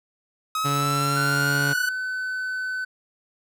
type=linear sweep; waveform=45% pulse; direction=up; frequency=1268 to 1492 Hz; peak=-23 dBFS; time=0.55-1.89 s; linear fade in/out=2 ms
type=tone; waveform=sawtooth; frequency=141.8 Hz; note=C#3; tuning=40 cents sharp; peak=-20 dBFS; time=0.64-1.74 s; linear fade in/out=20 ms
type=tone with pitch glide; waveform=triangle; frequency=1489 to 1511.5 Hz; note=F#6 to F#6; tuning=+11 to +36 cents; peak=-24 dBFS; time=1.16-2.85 s; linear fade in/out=10 ms; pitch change=+25 cents; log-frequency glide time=1.39-1.47 s
effects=none